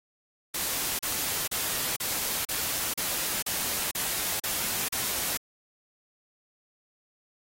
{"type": "noise bursts", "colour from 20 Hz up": "white", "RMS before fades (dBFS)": -30, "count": 10, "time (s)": [0.54, 5.373], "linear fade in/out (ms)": 5, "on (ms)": 450, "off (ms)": 37, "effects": ["AAC 48 kbps"]}